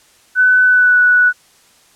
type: tone with pitch glide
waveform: sine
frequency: 1503 to 1476.3 Hz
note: F#6 to F#6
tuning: +27 to -4 cents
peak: -7 dBFS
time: 0.35-1.33 s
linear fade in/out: 50 ms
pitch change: -31 cents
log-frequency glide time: 0.66-0.99 s
effects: white hiss -50 dBFS RMS until 1.95 s + low-pass 10000 Hz 12 dB/octave